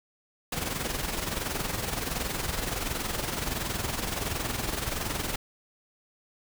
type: noise with amplitude modulation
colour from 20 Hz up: pink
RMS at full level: -29 dBFS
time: 0.52-5.36 s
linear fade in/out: 5 ms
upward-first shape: sine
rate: 21.4 Hz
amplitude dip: 60%
effects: none

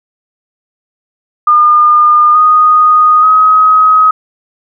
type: tone with pitch steps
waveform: sine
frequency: 1212 / 1238.9 / 1266.4 Hz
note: D#6 / D#6 / D#6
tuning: -46 / -8 / +30 cents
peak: -3 dBFS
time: 1.47-4.11 s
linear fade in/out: 5 ms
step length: 880 ms
effects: none

